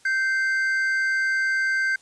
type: tone pair together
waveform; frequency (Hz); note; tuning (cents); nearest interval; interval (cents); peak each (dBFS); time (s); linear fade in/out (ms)
triangle; 1560 / 2089; G6 / C7; -9 / -3; perfect fourth; 506; -19 / -28; 0.05-1.96; 5
effects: white hiss -56 dBFS RMS until 2.01 s + resampled to 22050 Hz